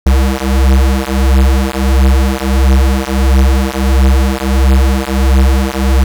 square beating tone pair, 65.41 / 66.91 Hz, C2 / C2, 0 / +39 cents, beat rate 1.5 Hz, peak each -11 dBFS, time 0.06-6.04 s, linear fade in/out 5 ms, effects none

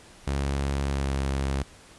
sawtooth tone with pitch glide, 69.3 to 68.03 Hz, C#2 to C#2, 0 to -32 cents, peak -21 dBFS, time 0.27-1.63 s, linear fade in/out 5 ms, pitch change -32 cents, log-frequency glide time 0.89-1.12 s, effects pink hiss -51 dBFS RMS until 1.98 s + resampled to 24000 Hz

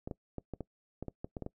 clicks, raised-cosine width 2 ms, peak -25 dBFS, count 11, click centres 0.075 / 0.112 / 0.383 / 0.537 / 0.607 / 1.026 / 1.083 / 1.245 / 1.368 / 1.423 / 1.464 s, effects noise-tail reverb RT60 0.1 s tail -22 dB re dry

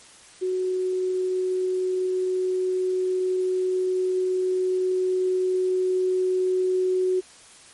sine tone with level ramp, 370 Hz, F#4, in tune, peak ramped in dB -22 to -19 dBFS, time 0.41-7.21 s, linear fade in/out 20 ms, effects white hiss -49 dBFS RMS until 7.73 s + MP3 48 kbps

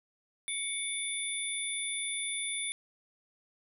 sine tone cluster, 2234 / 3535 / 9700 Hz, C#7 / A7 / D#9, +13 / +7 / -45 cents, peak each -38 / -38 / -35 dBFS, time 0.48-2.72 s, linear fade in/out 0 ms, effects none

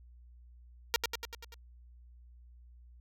5% pulse tone with echo, 466.2 Hz, A#4, in tune, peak -14 dBFS, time 0.94-0.96 s, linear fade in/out 0 ms, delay 97 ms, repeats 6, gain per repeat -4 dB, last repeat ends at 1.542 s, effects added 60 Hz sine -53 dBFS peak until 3 s

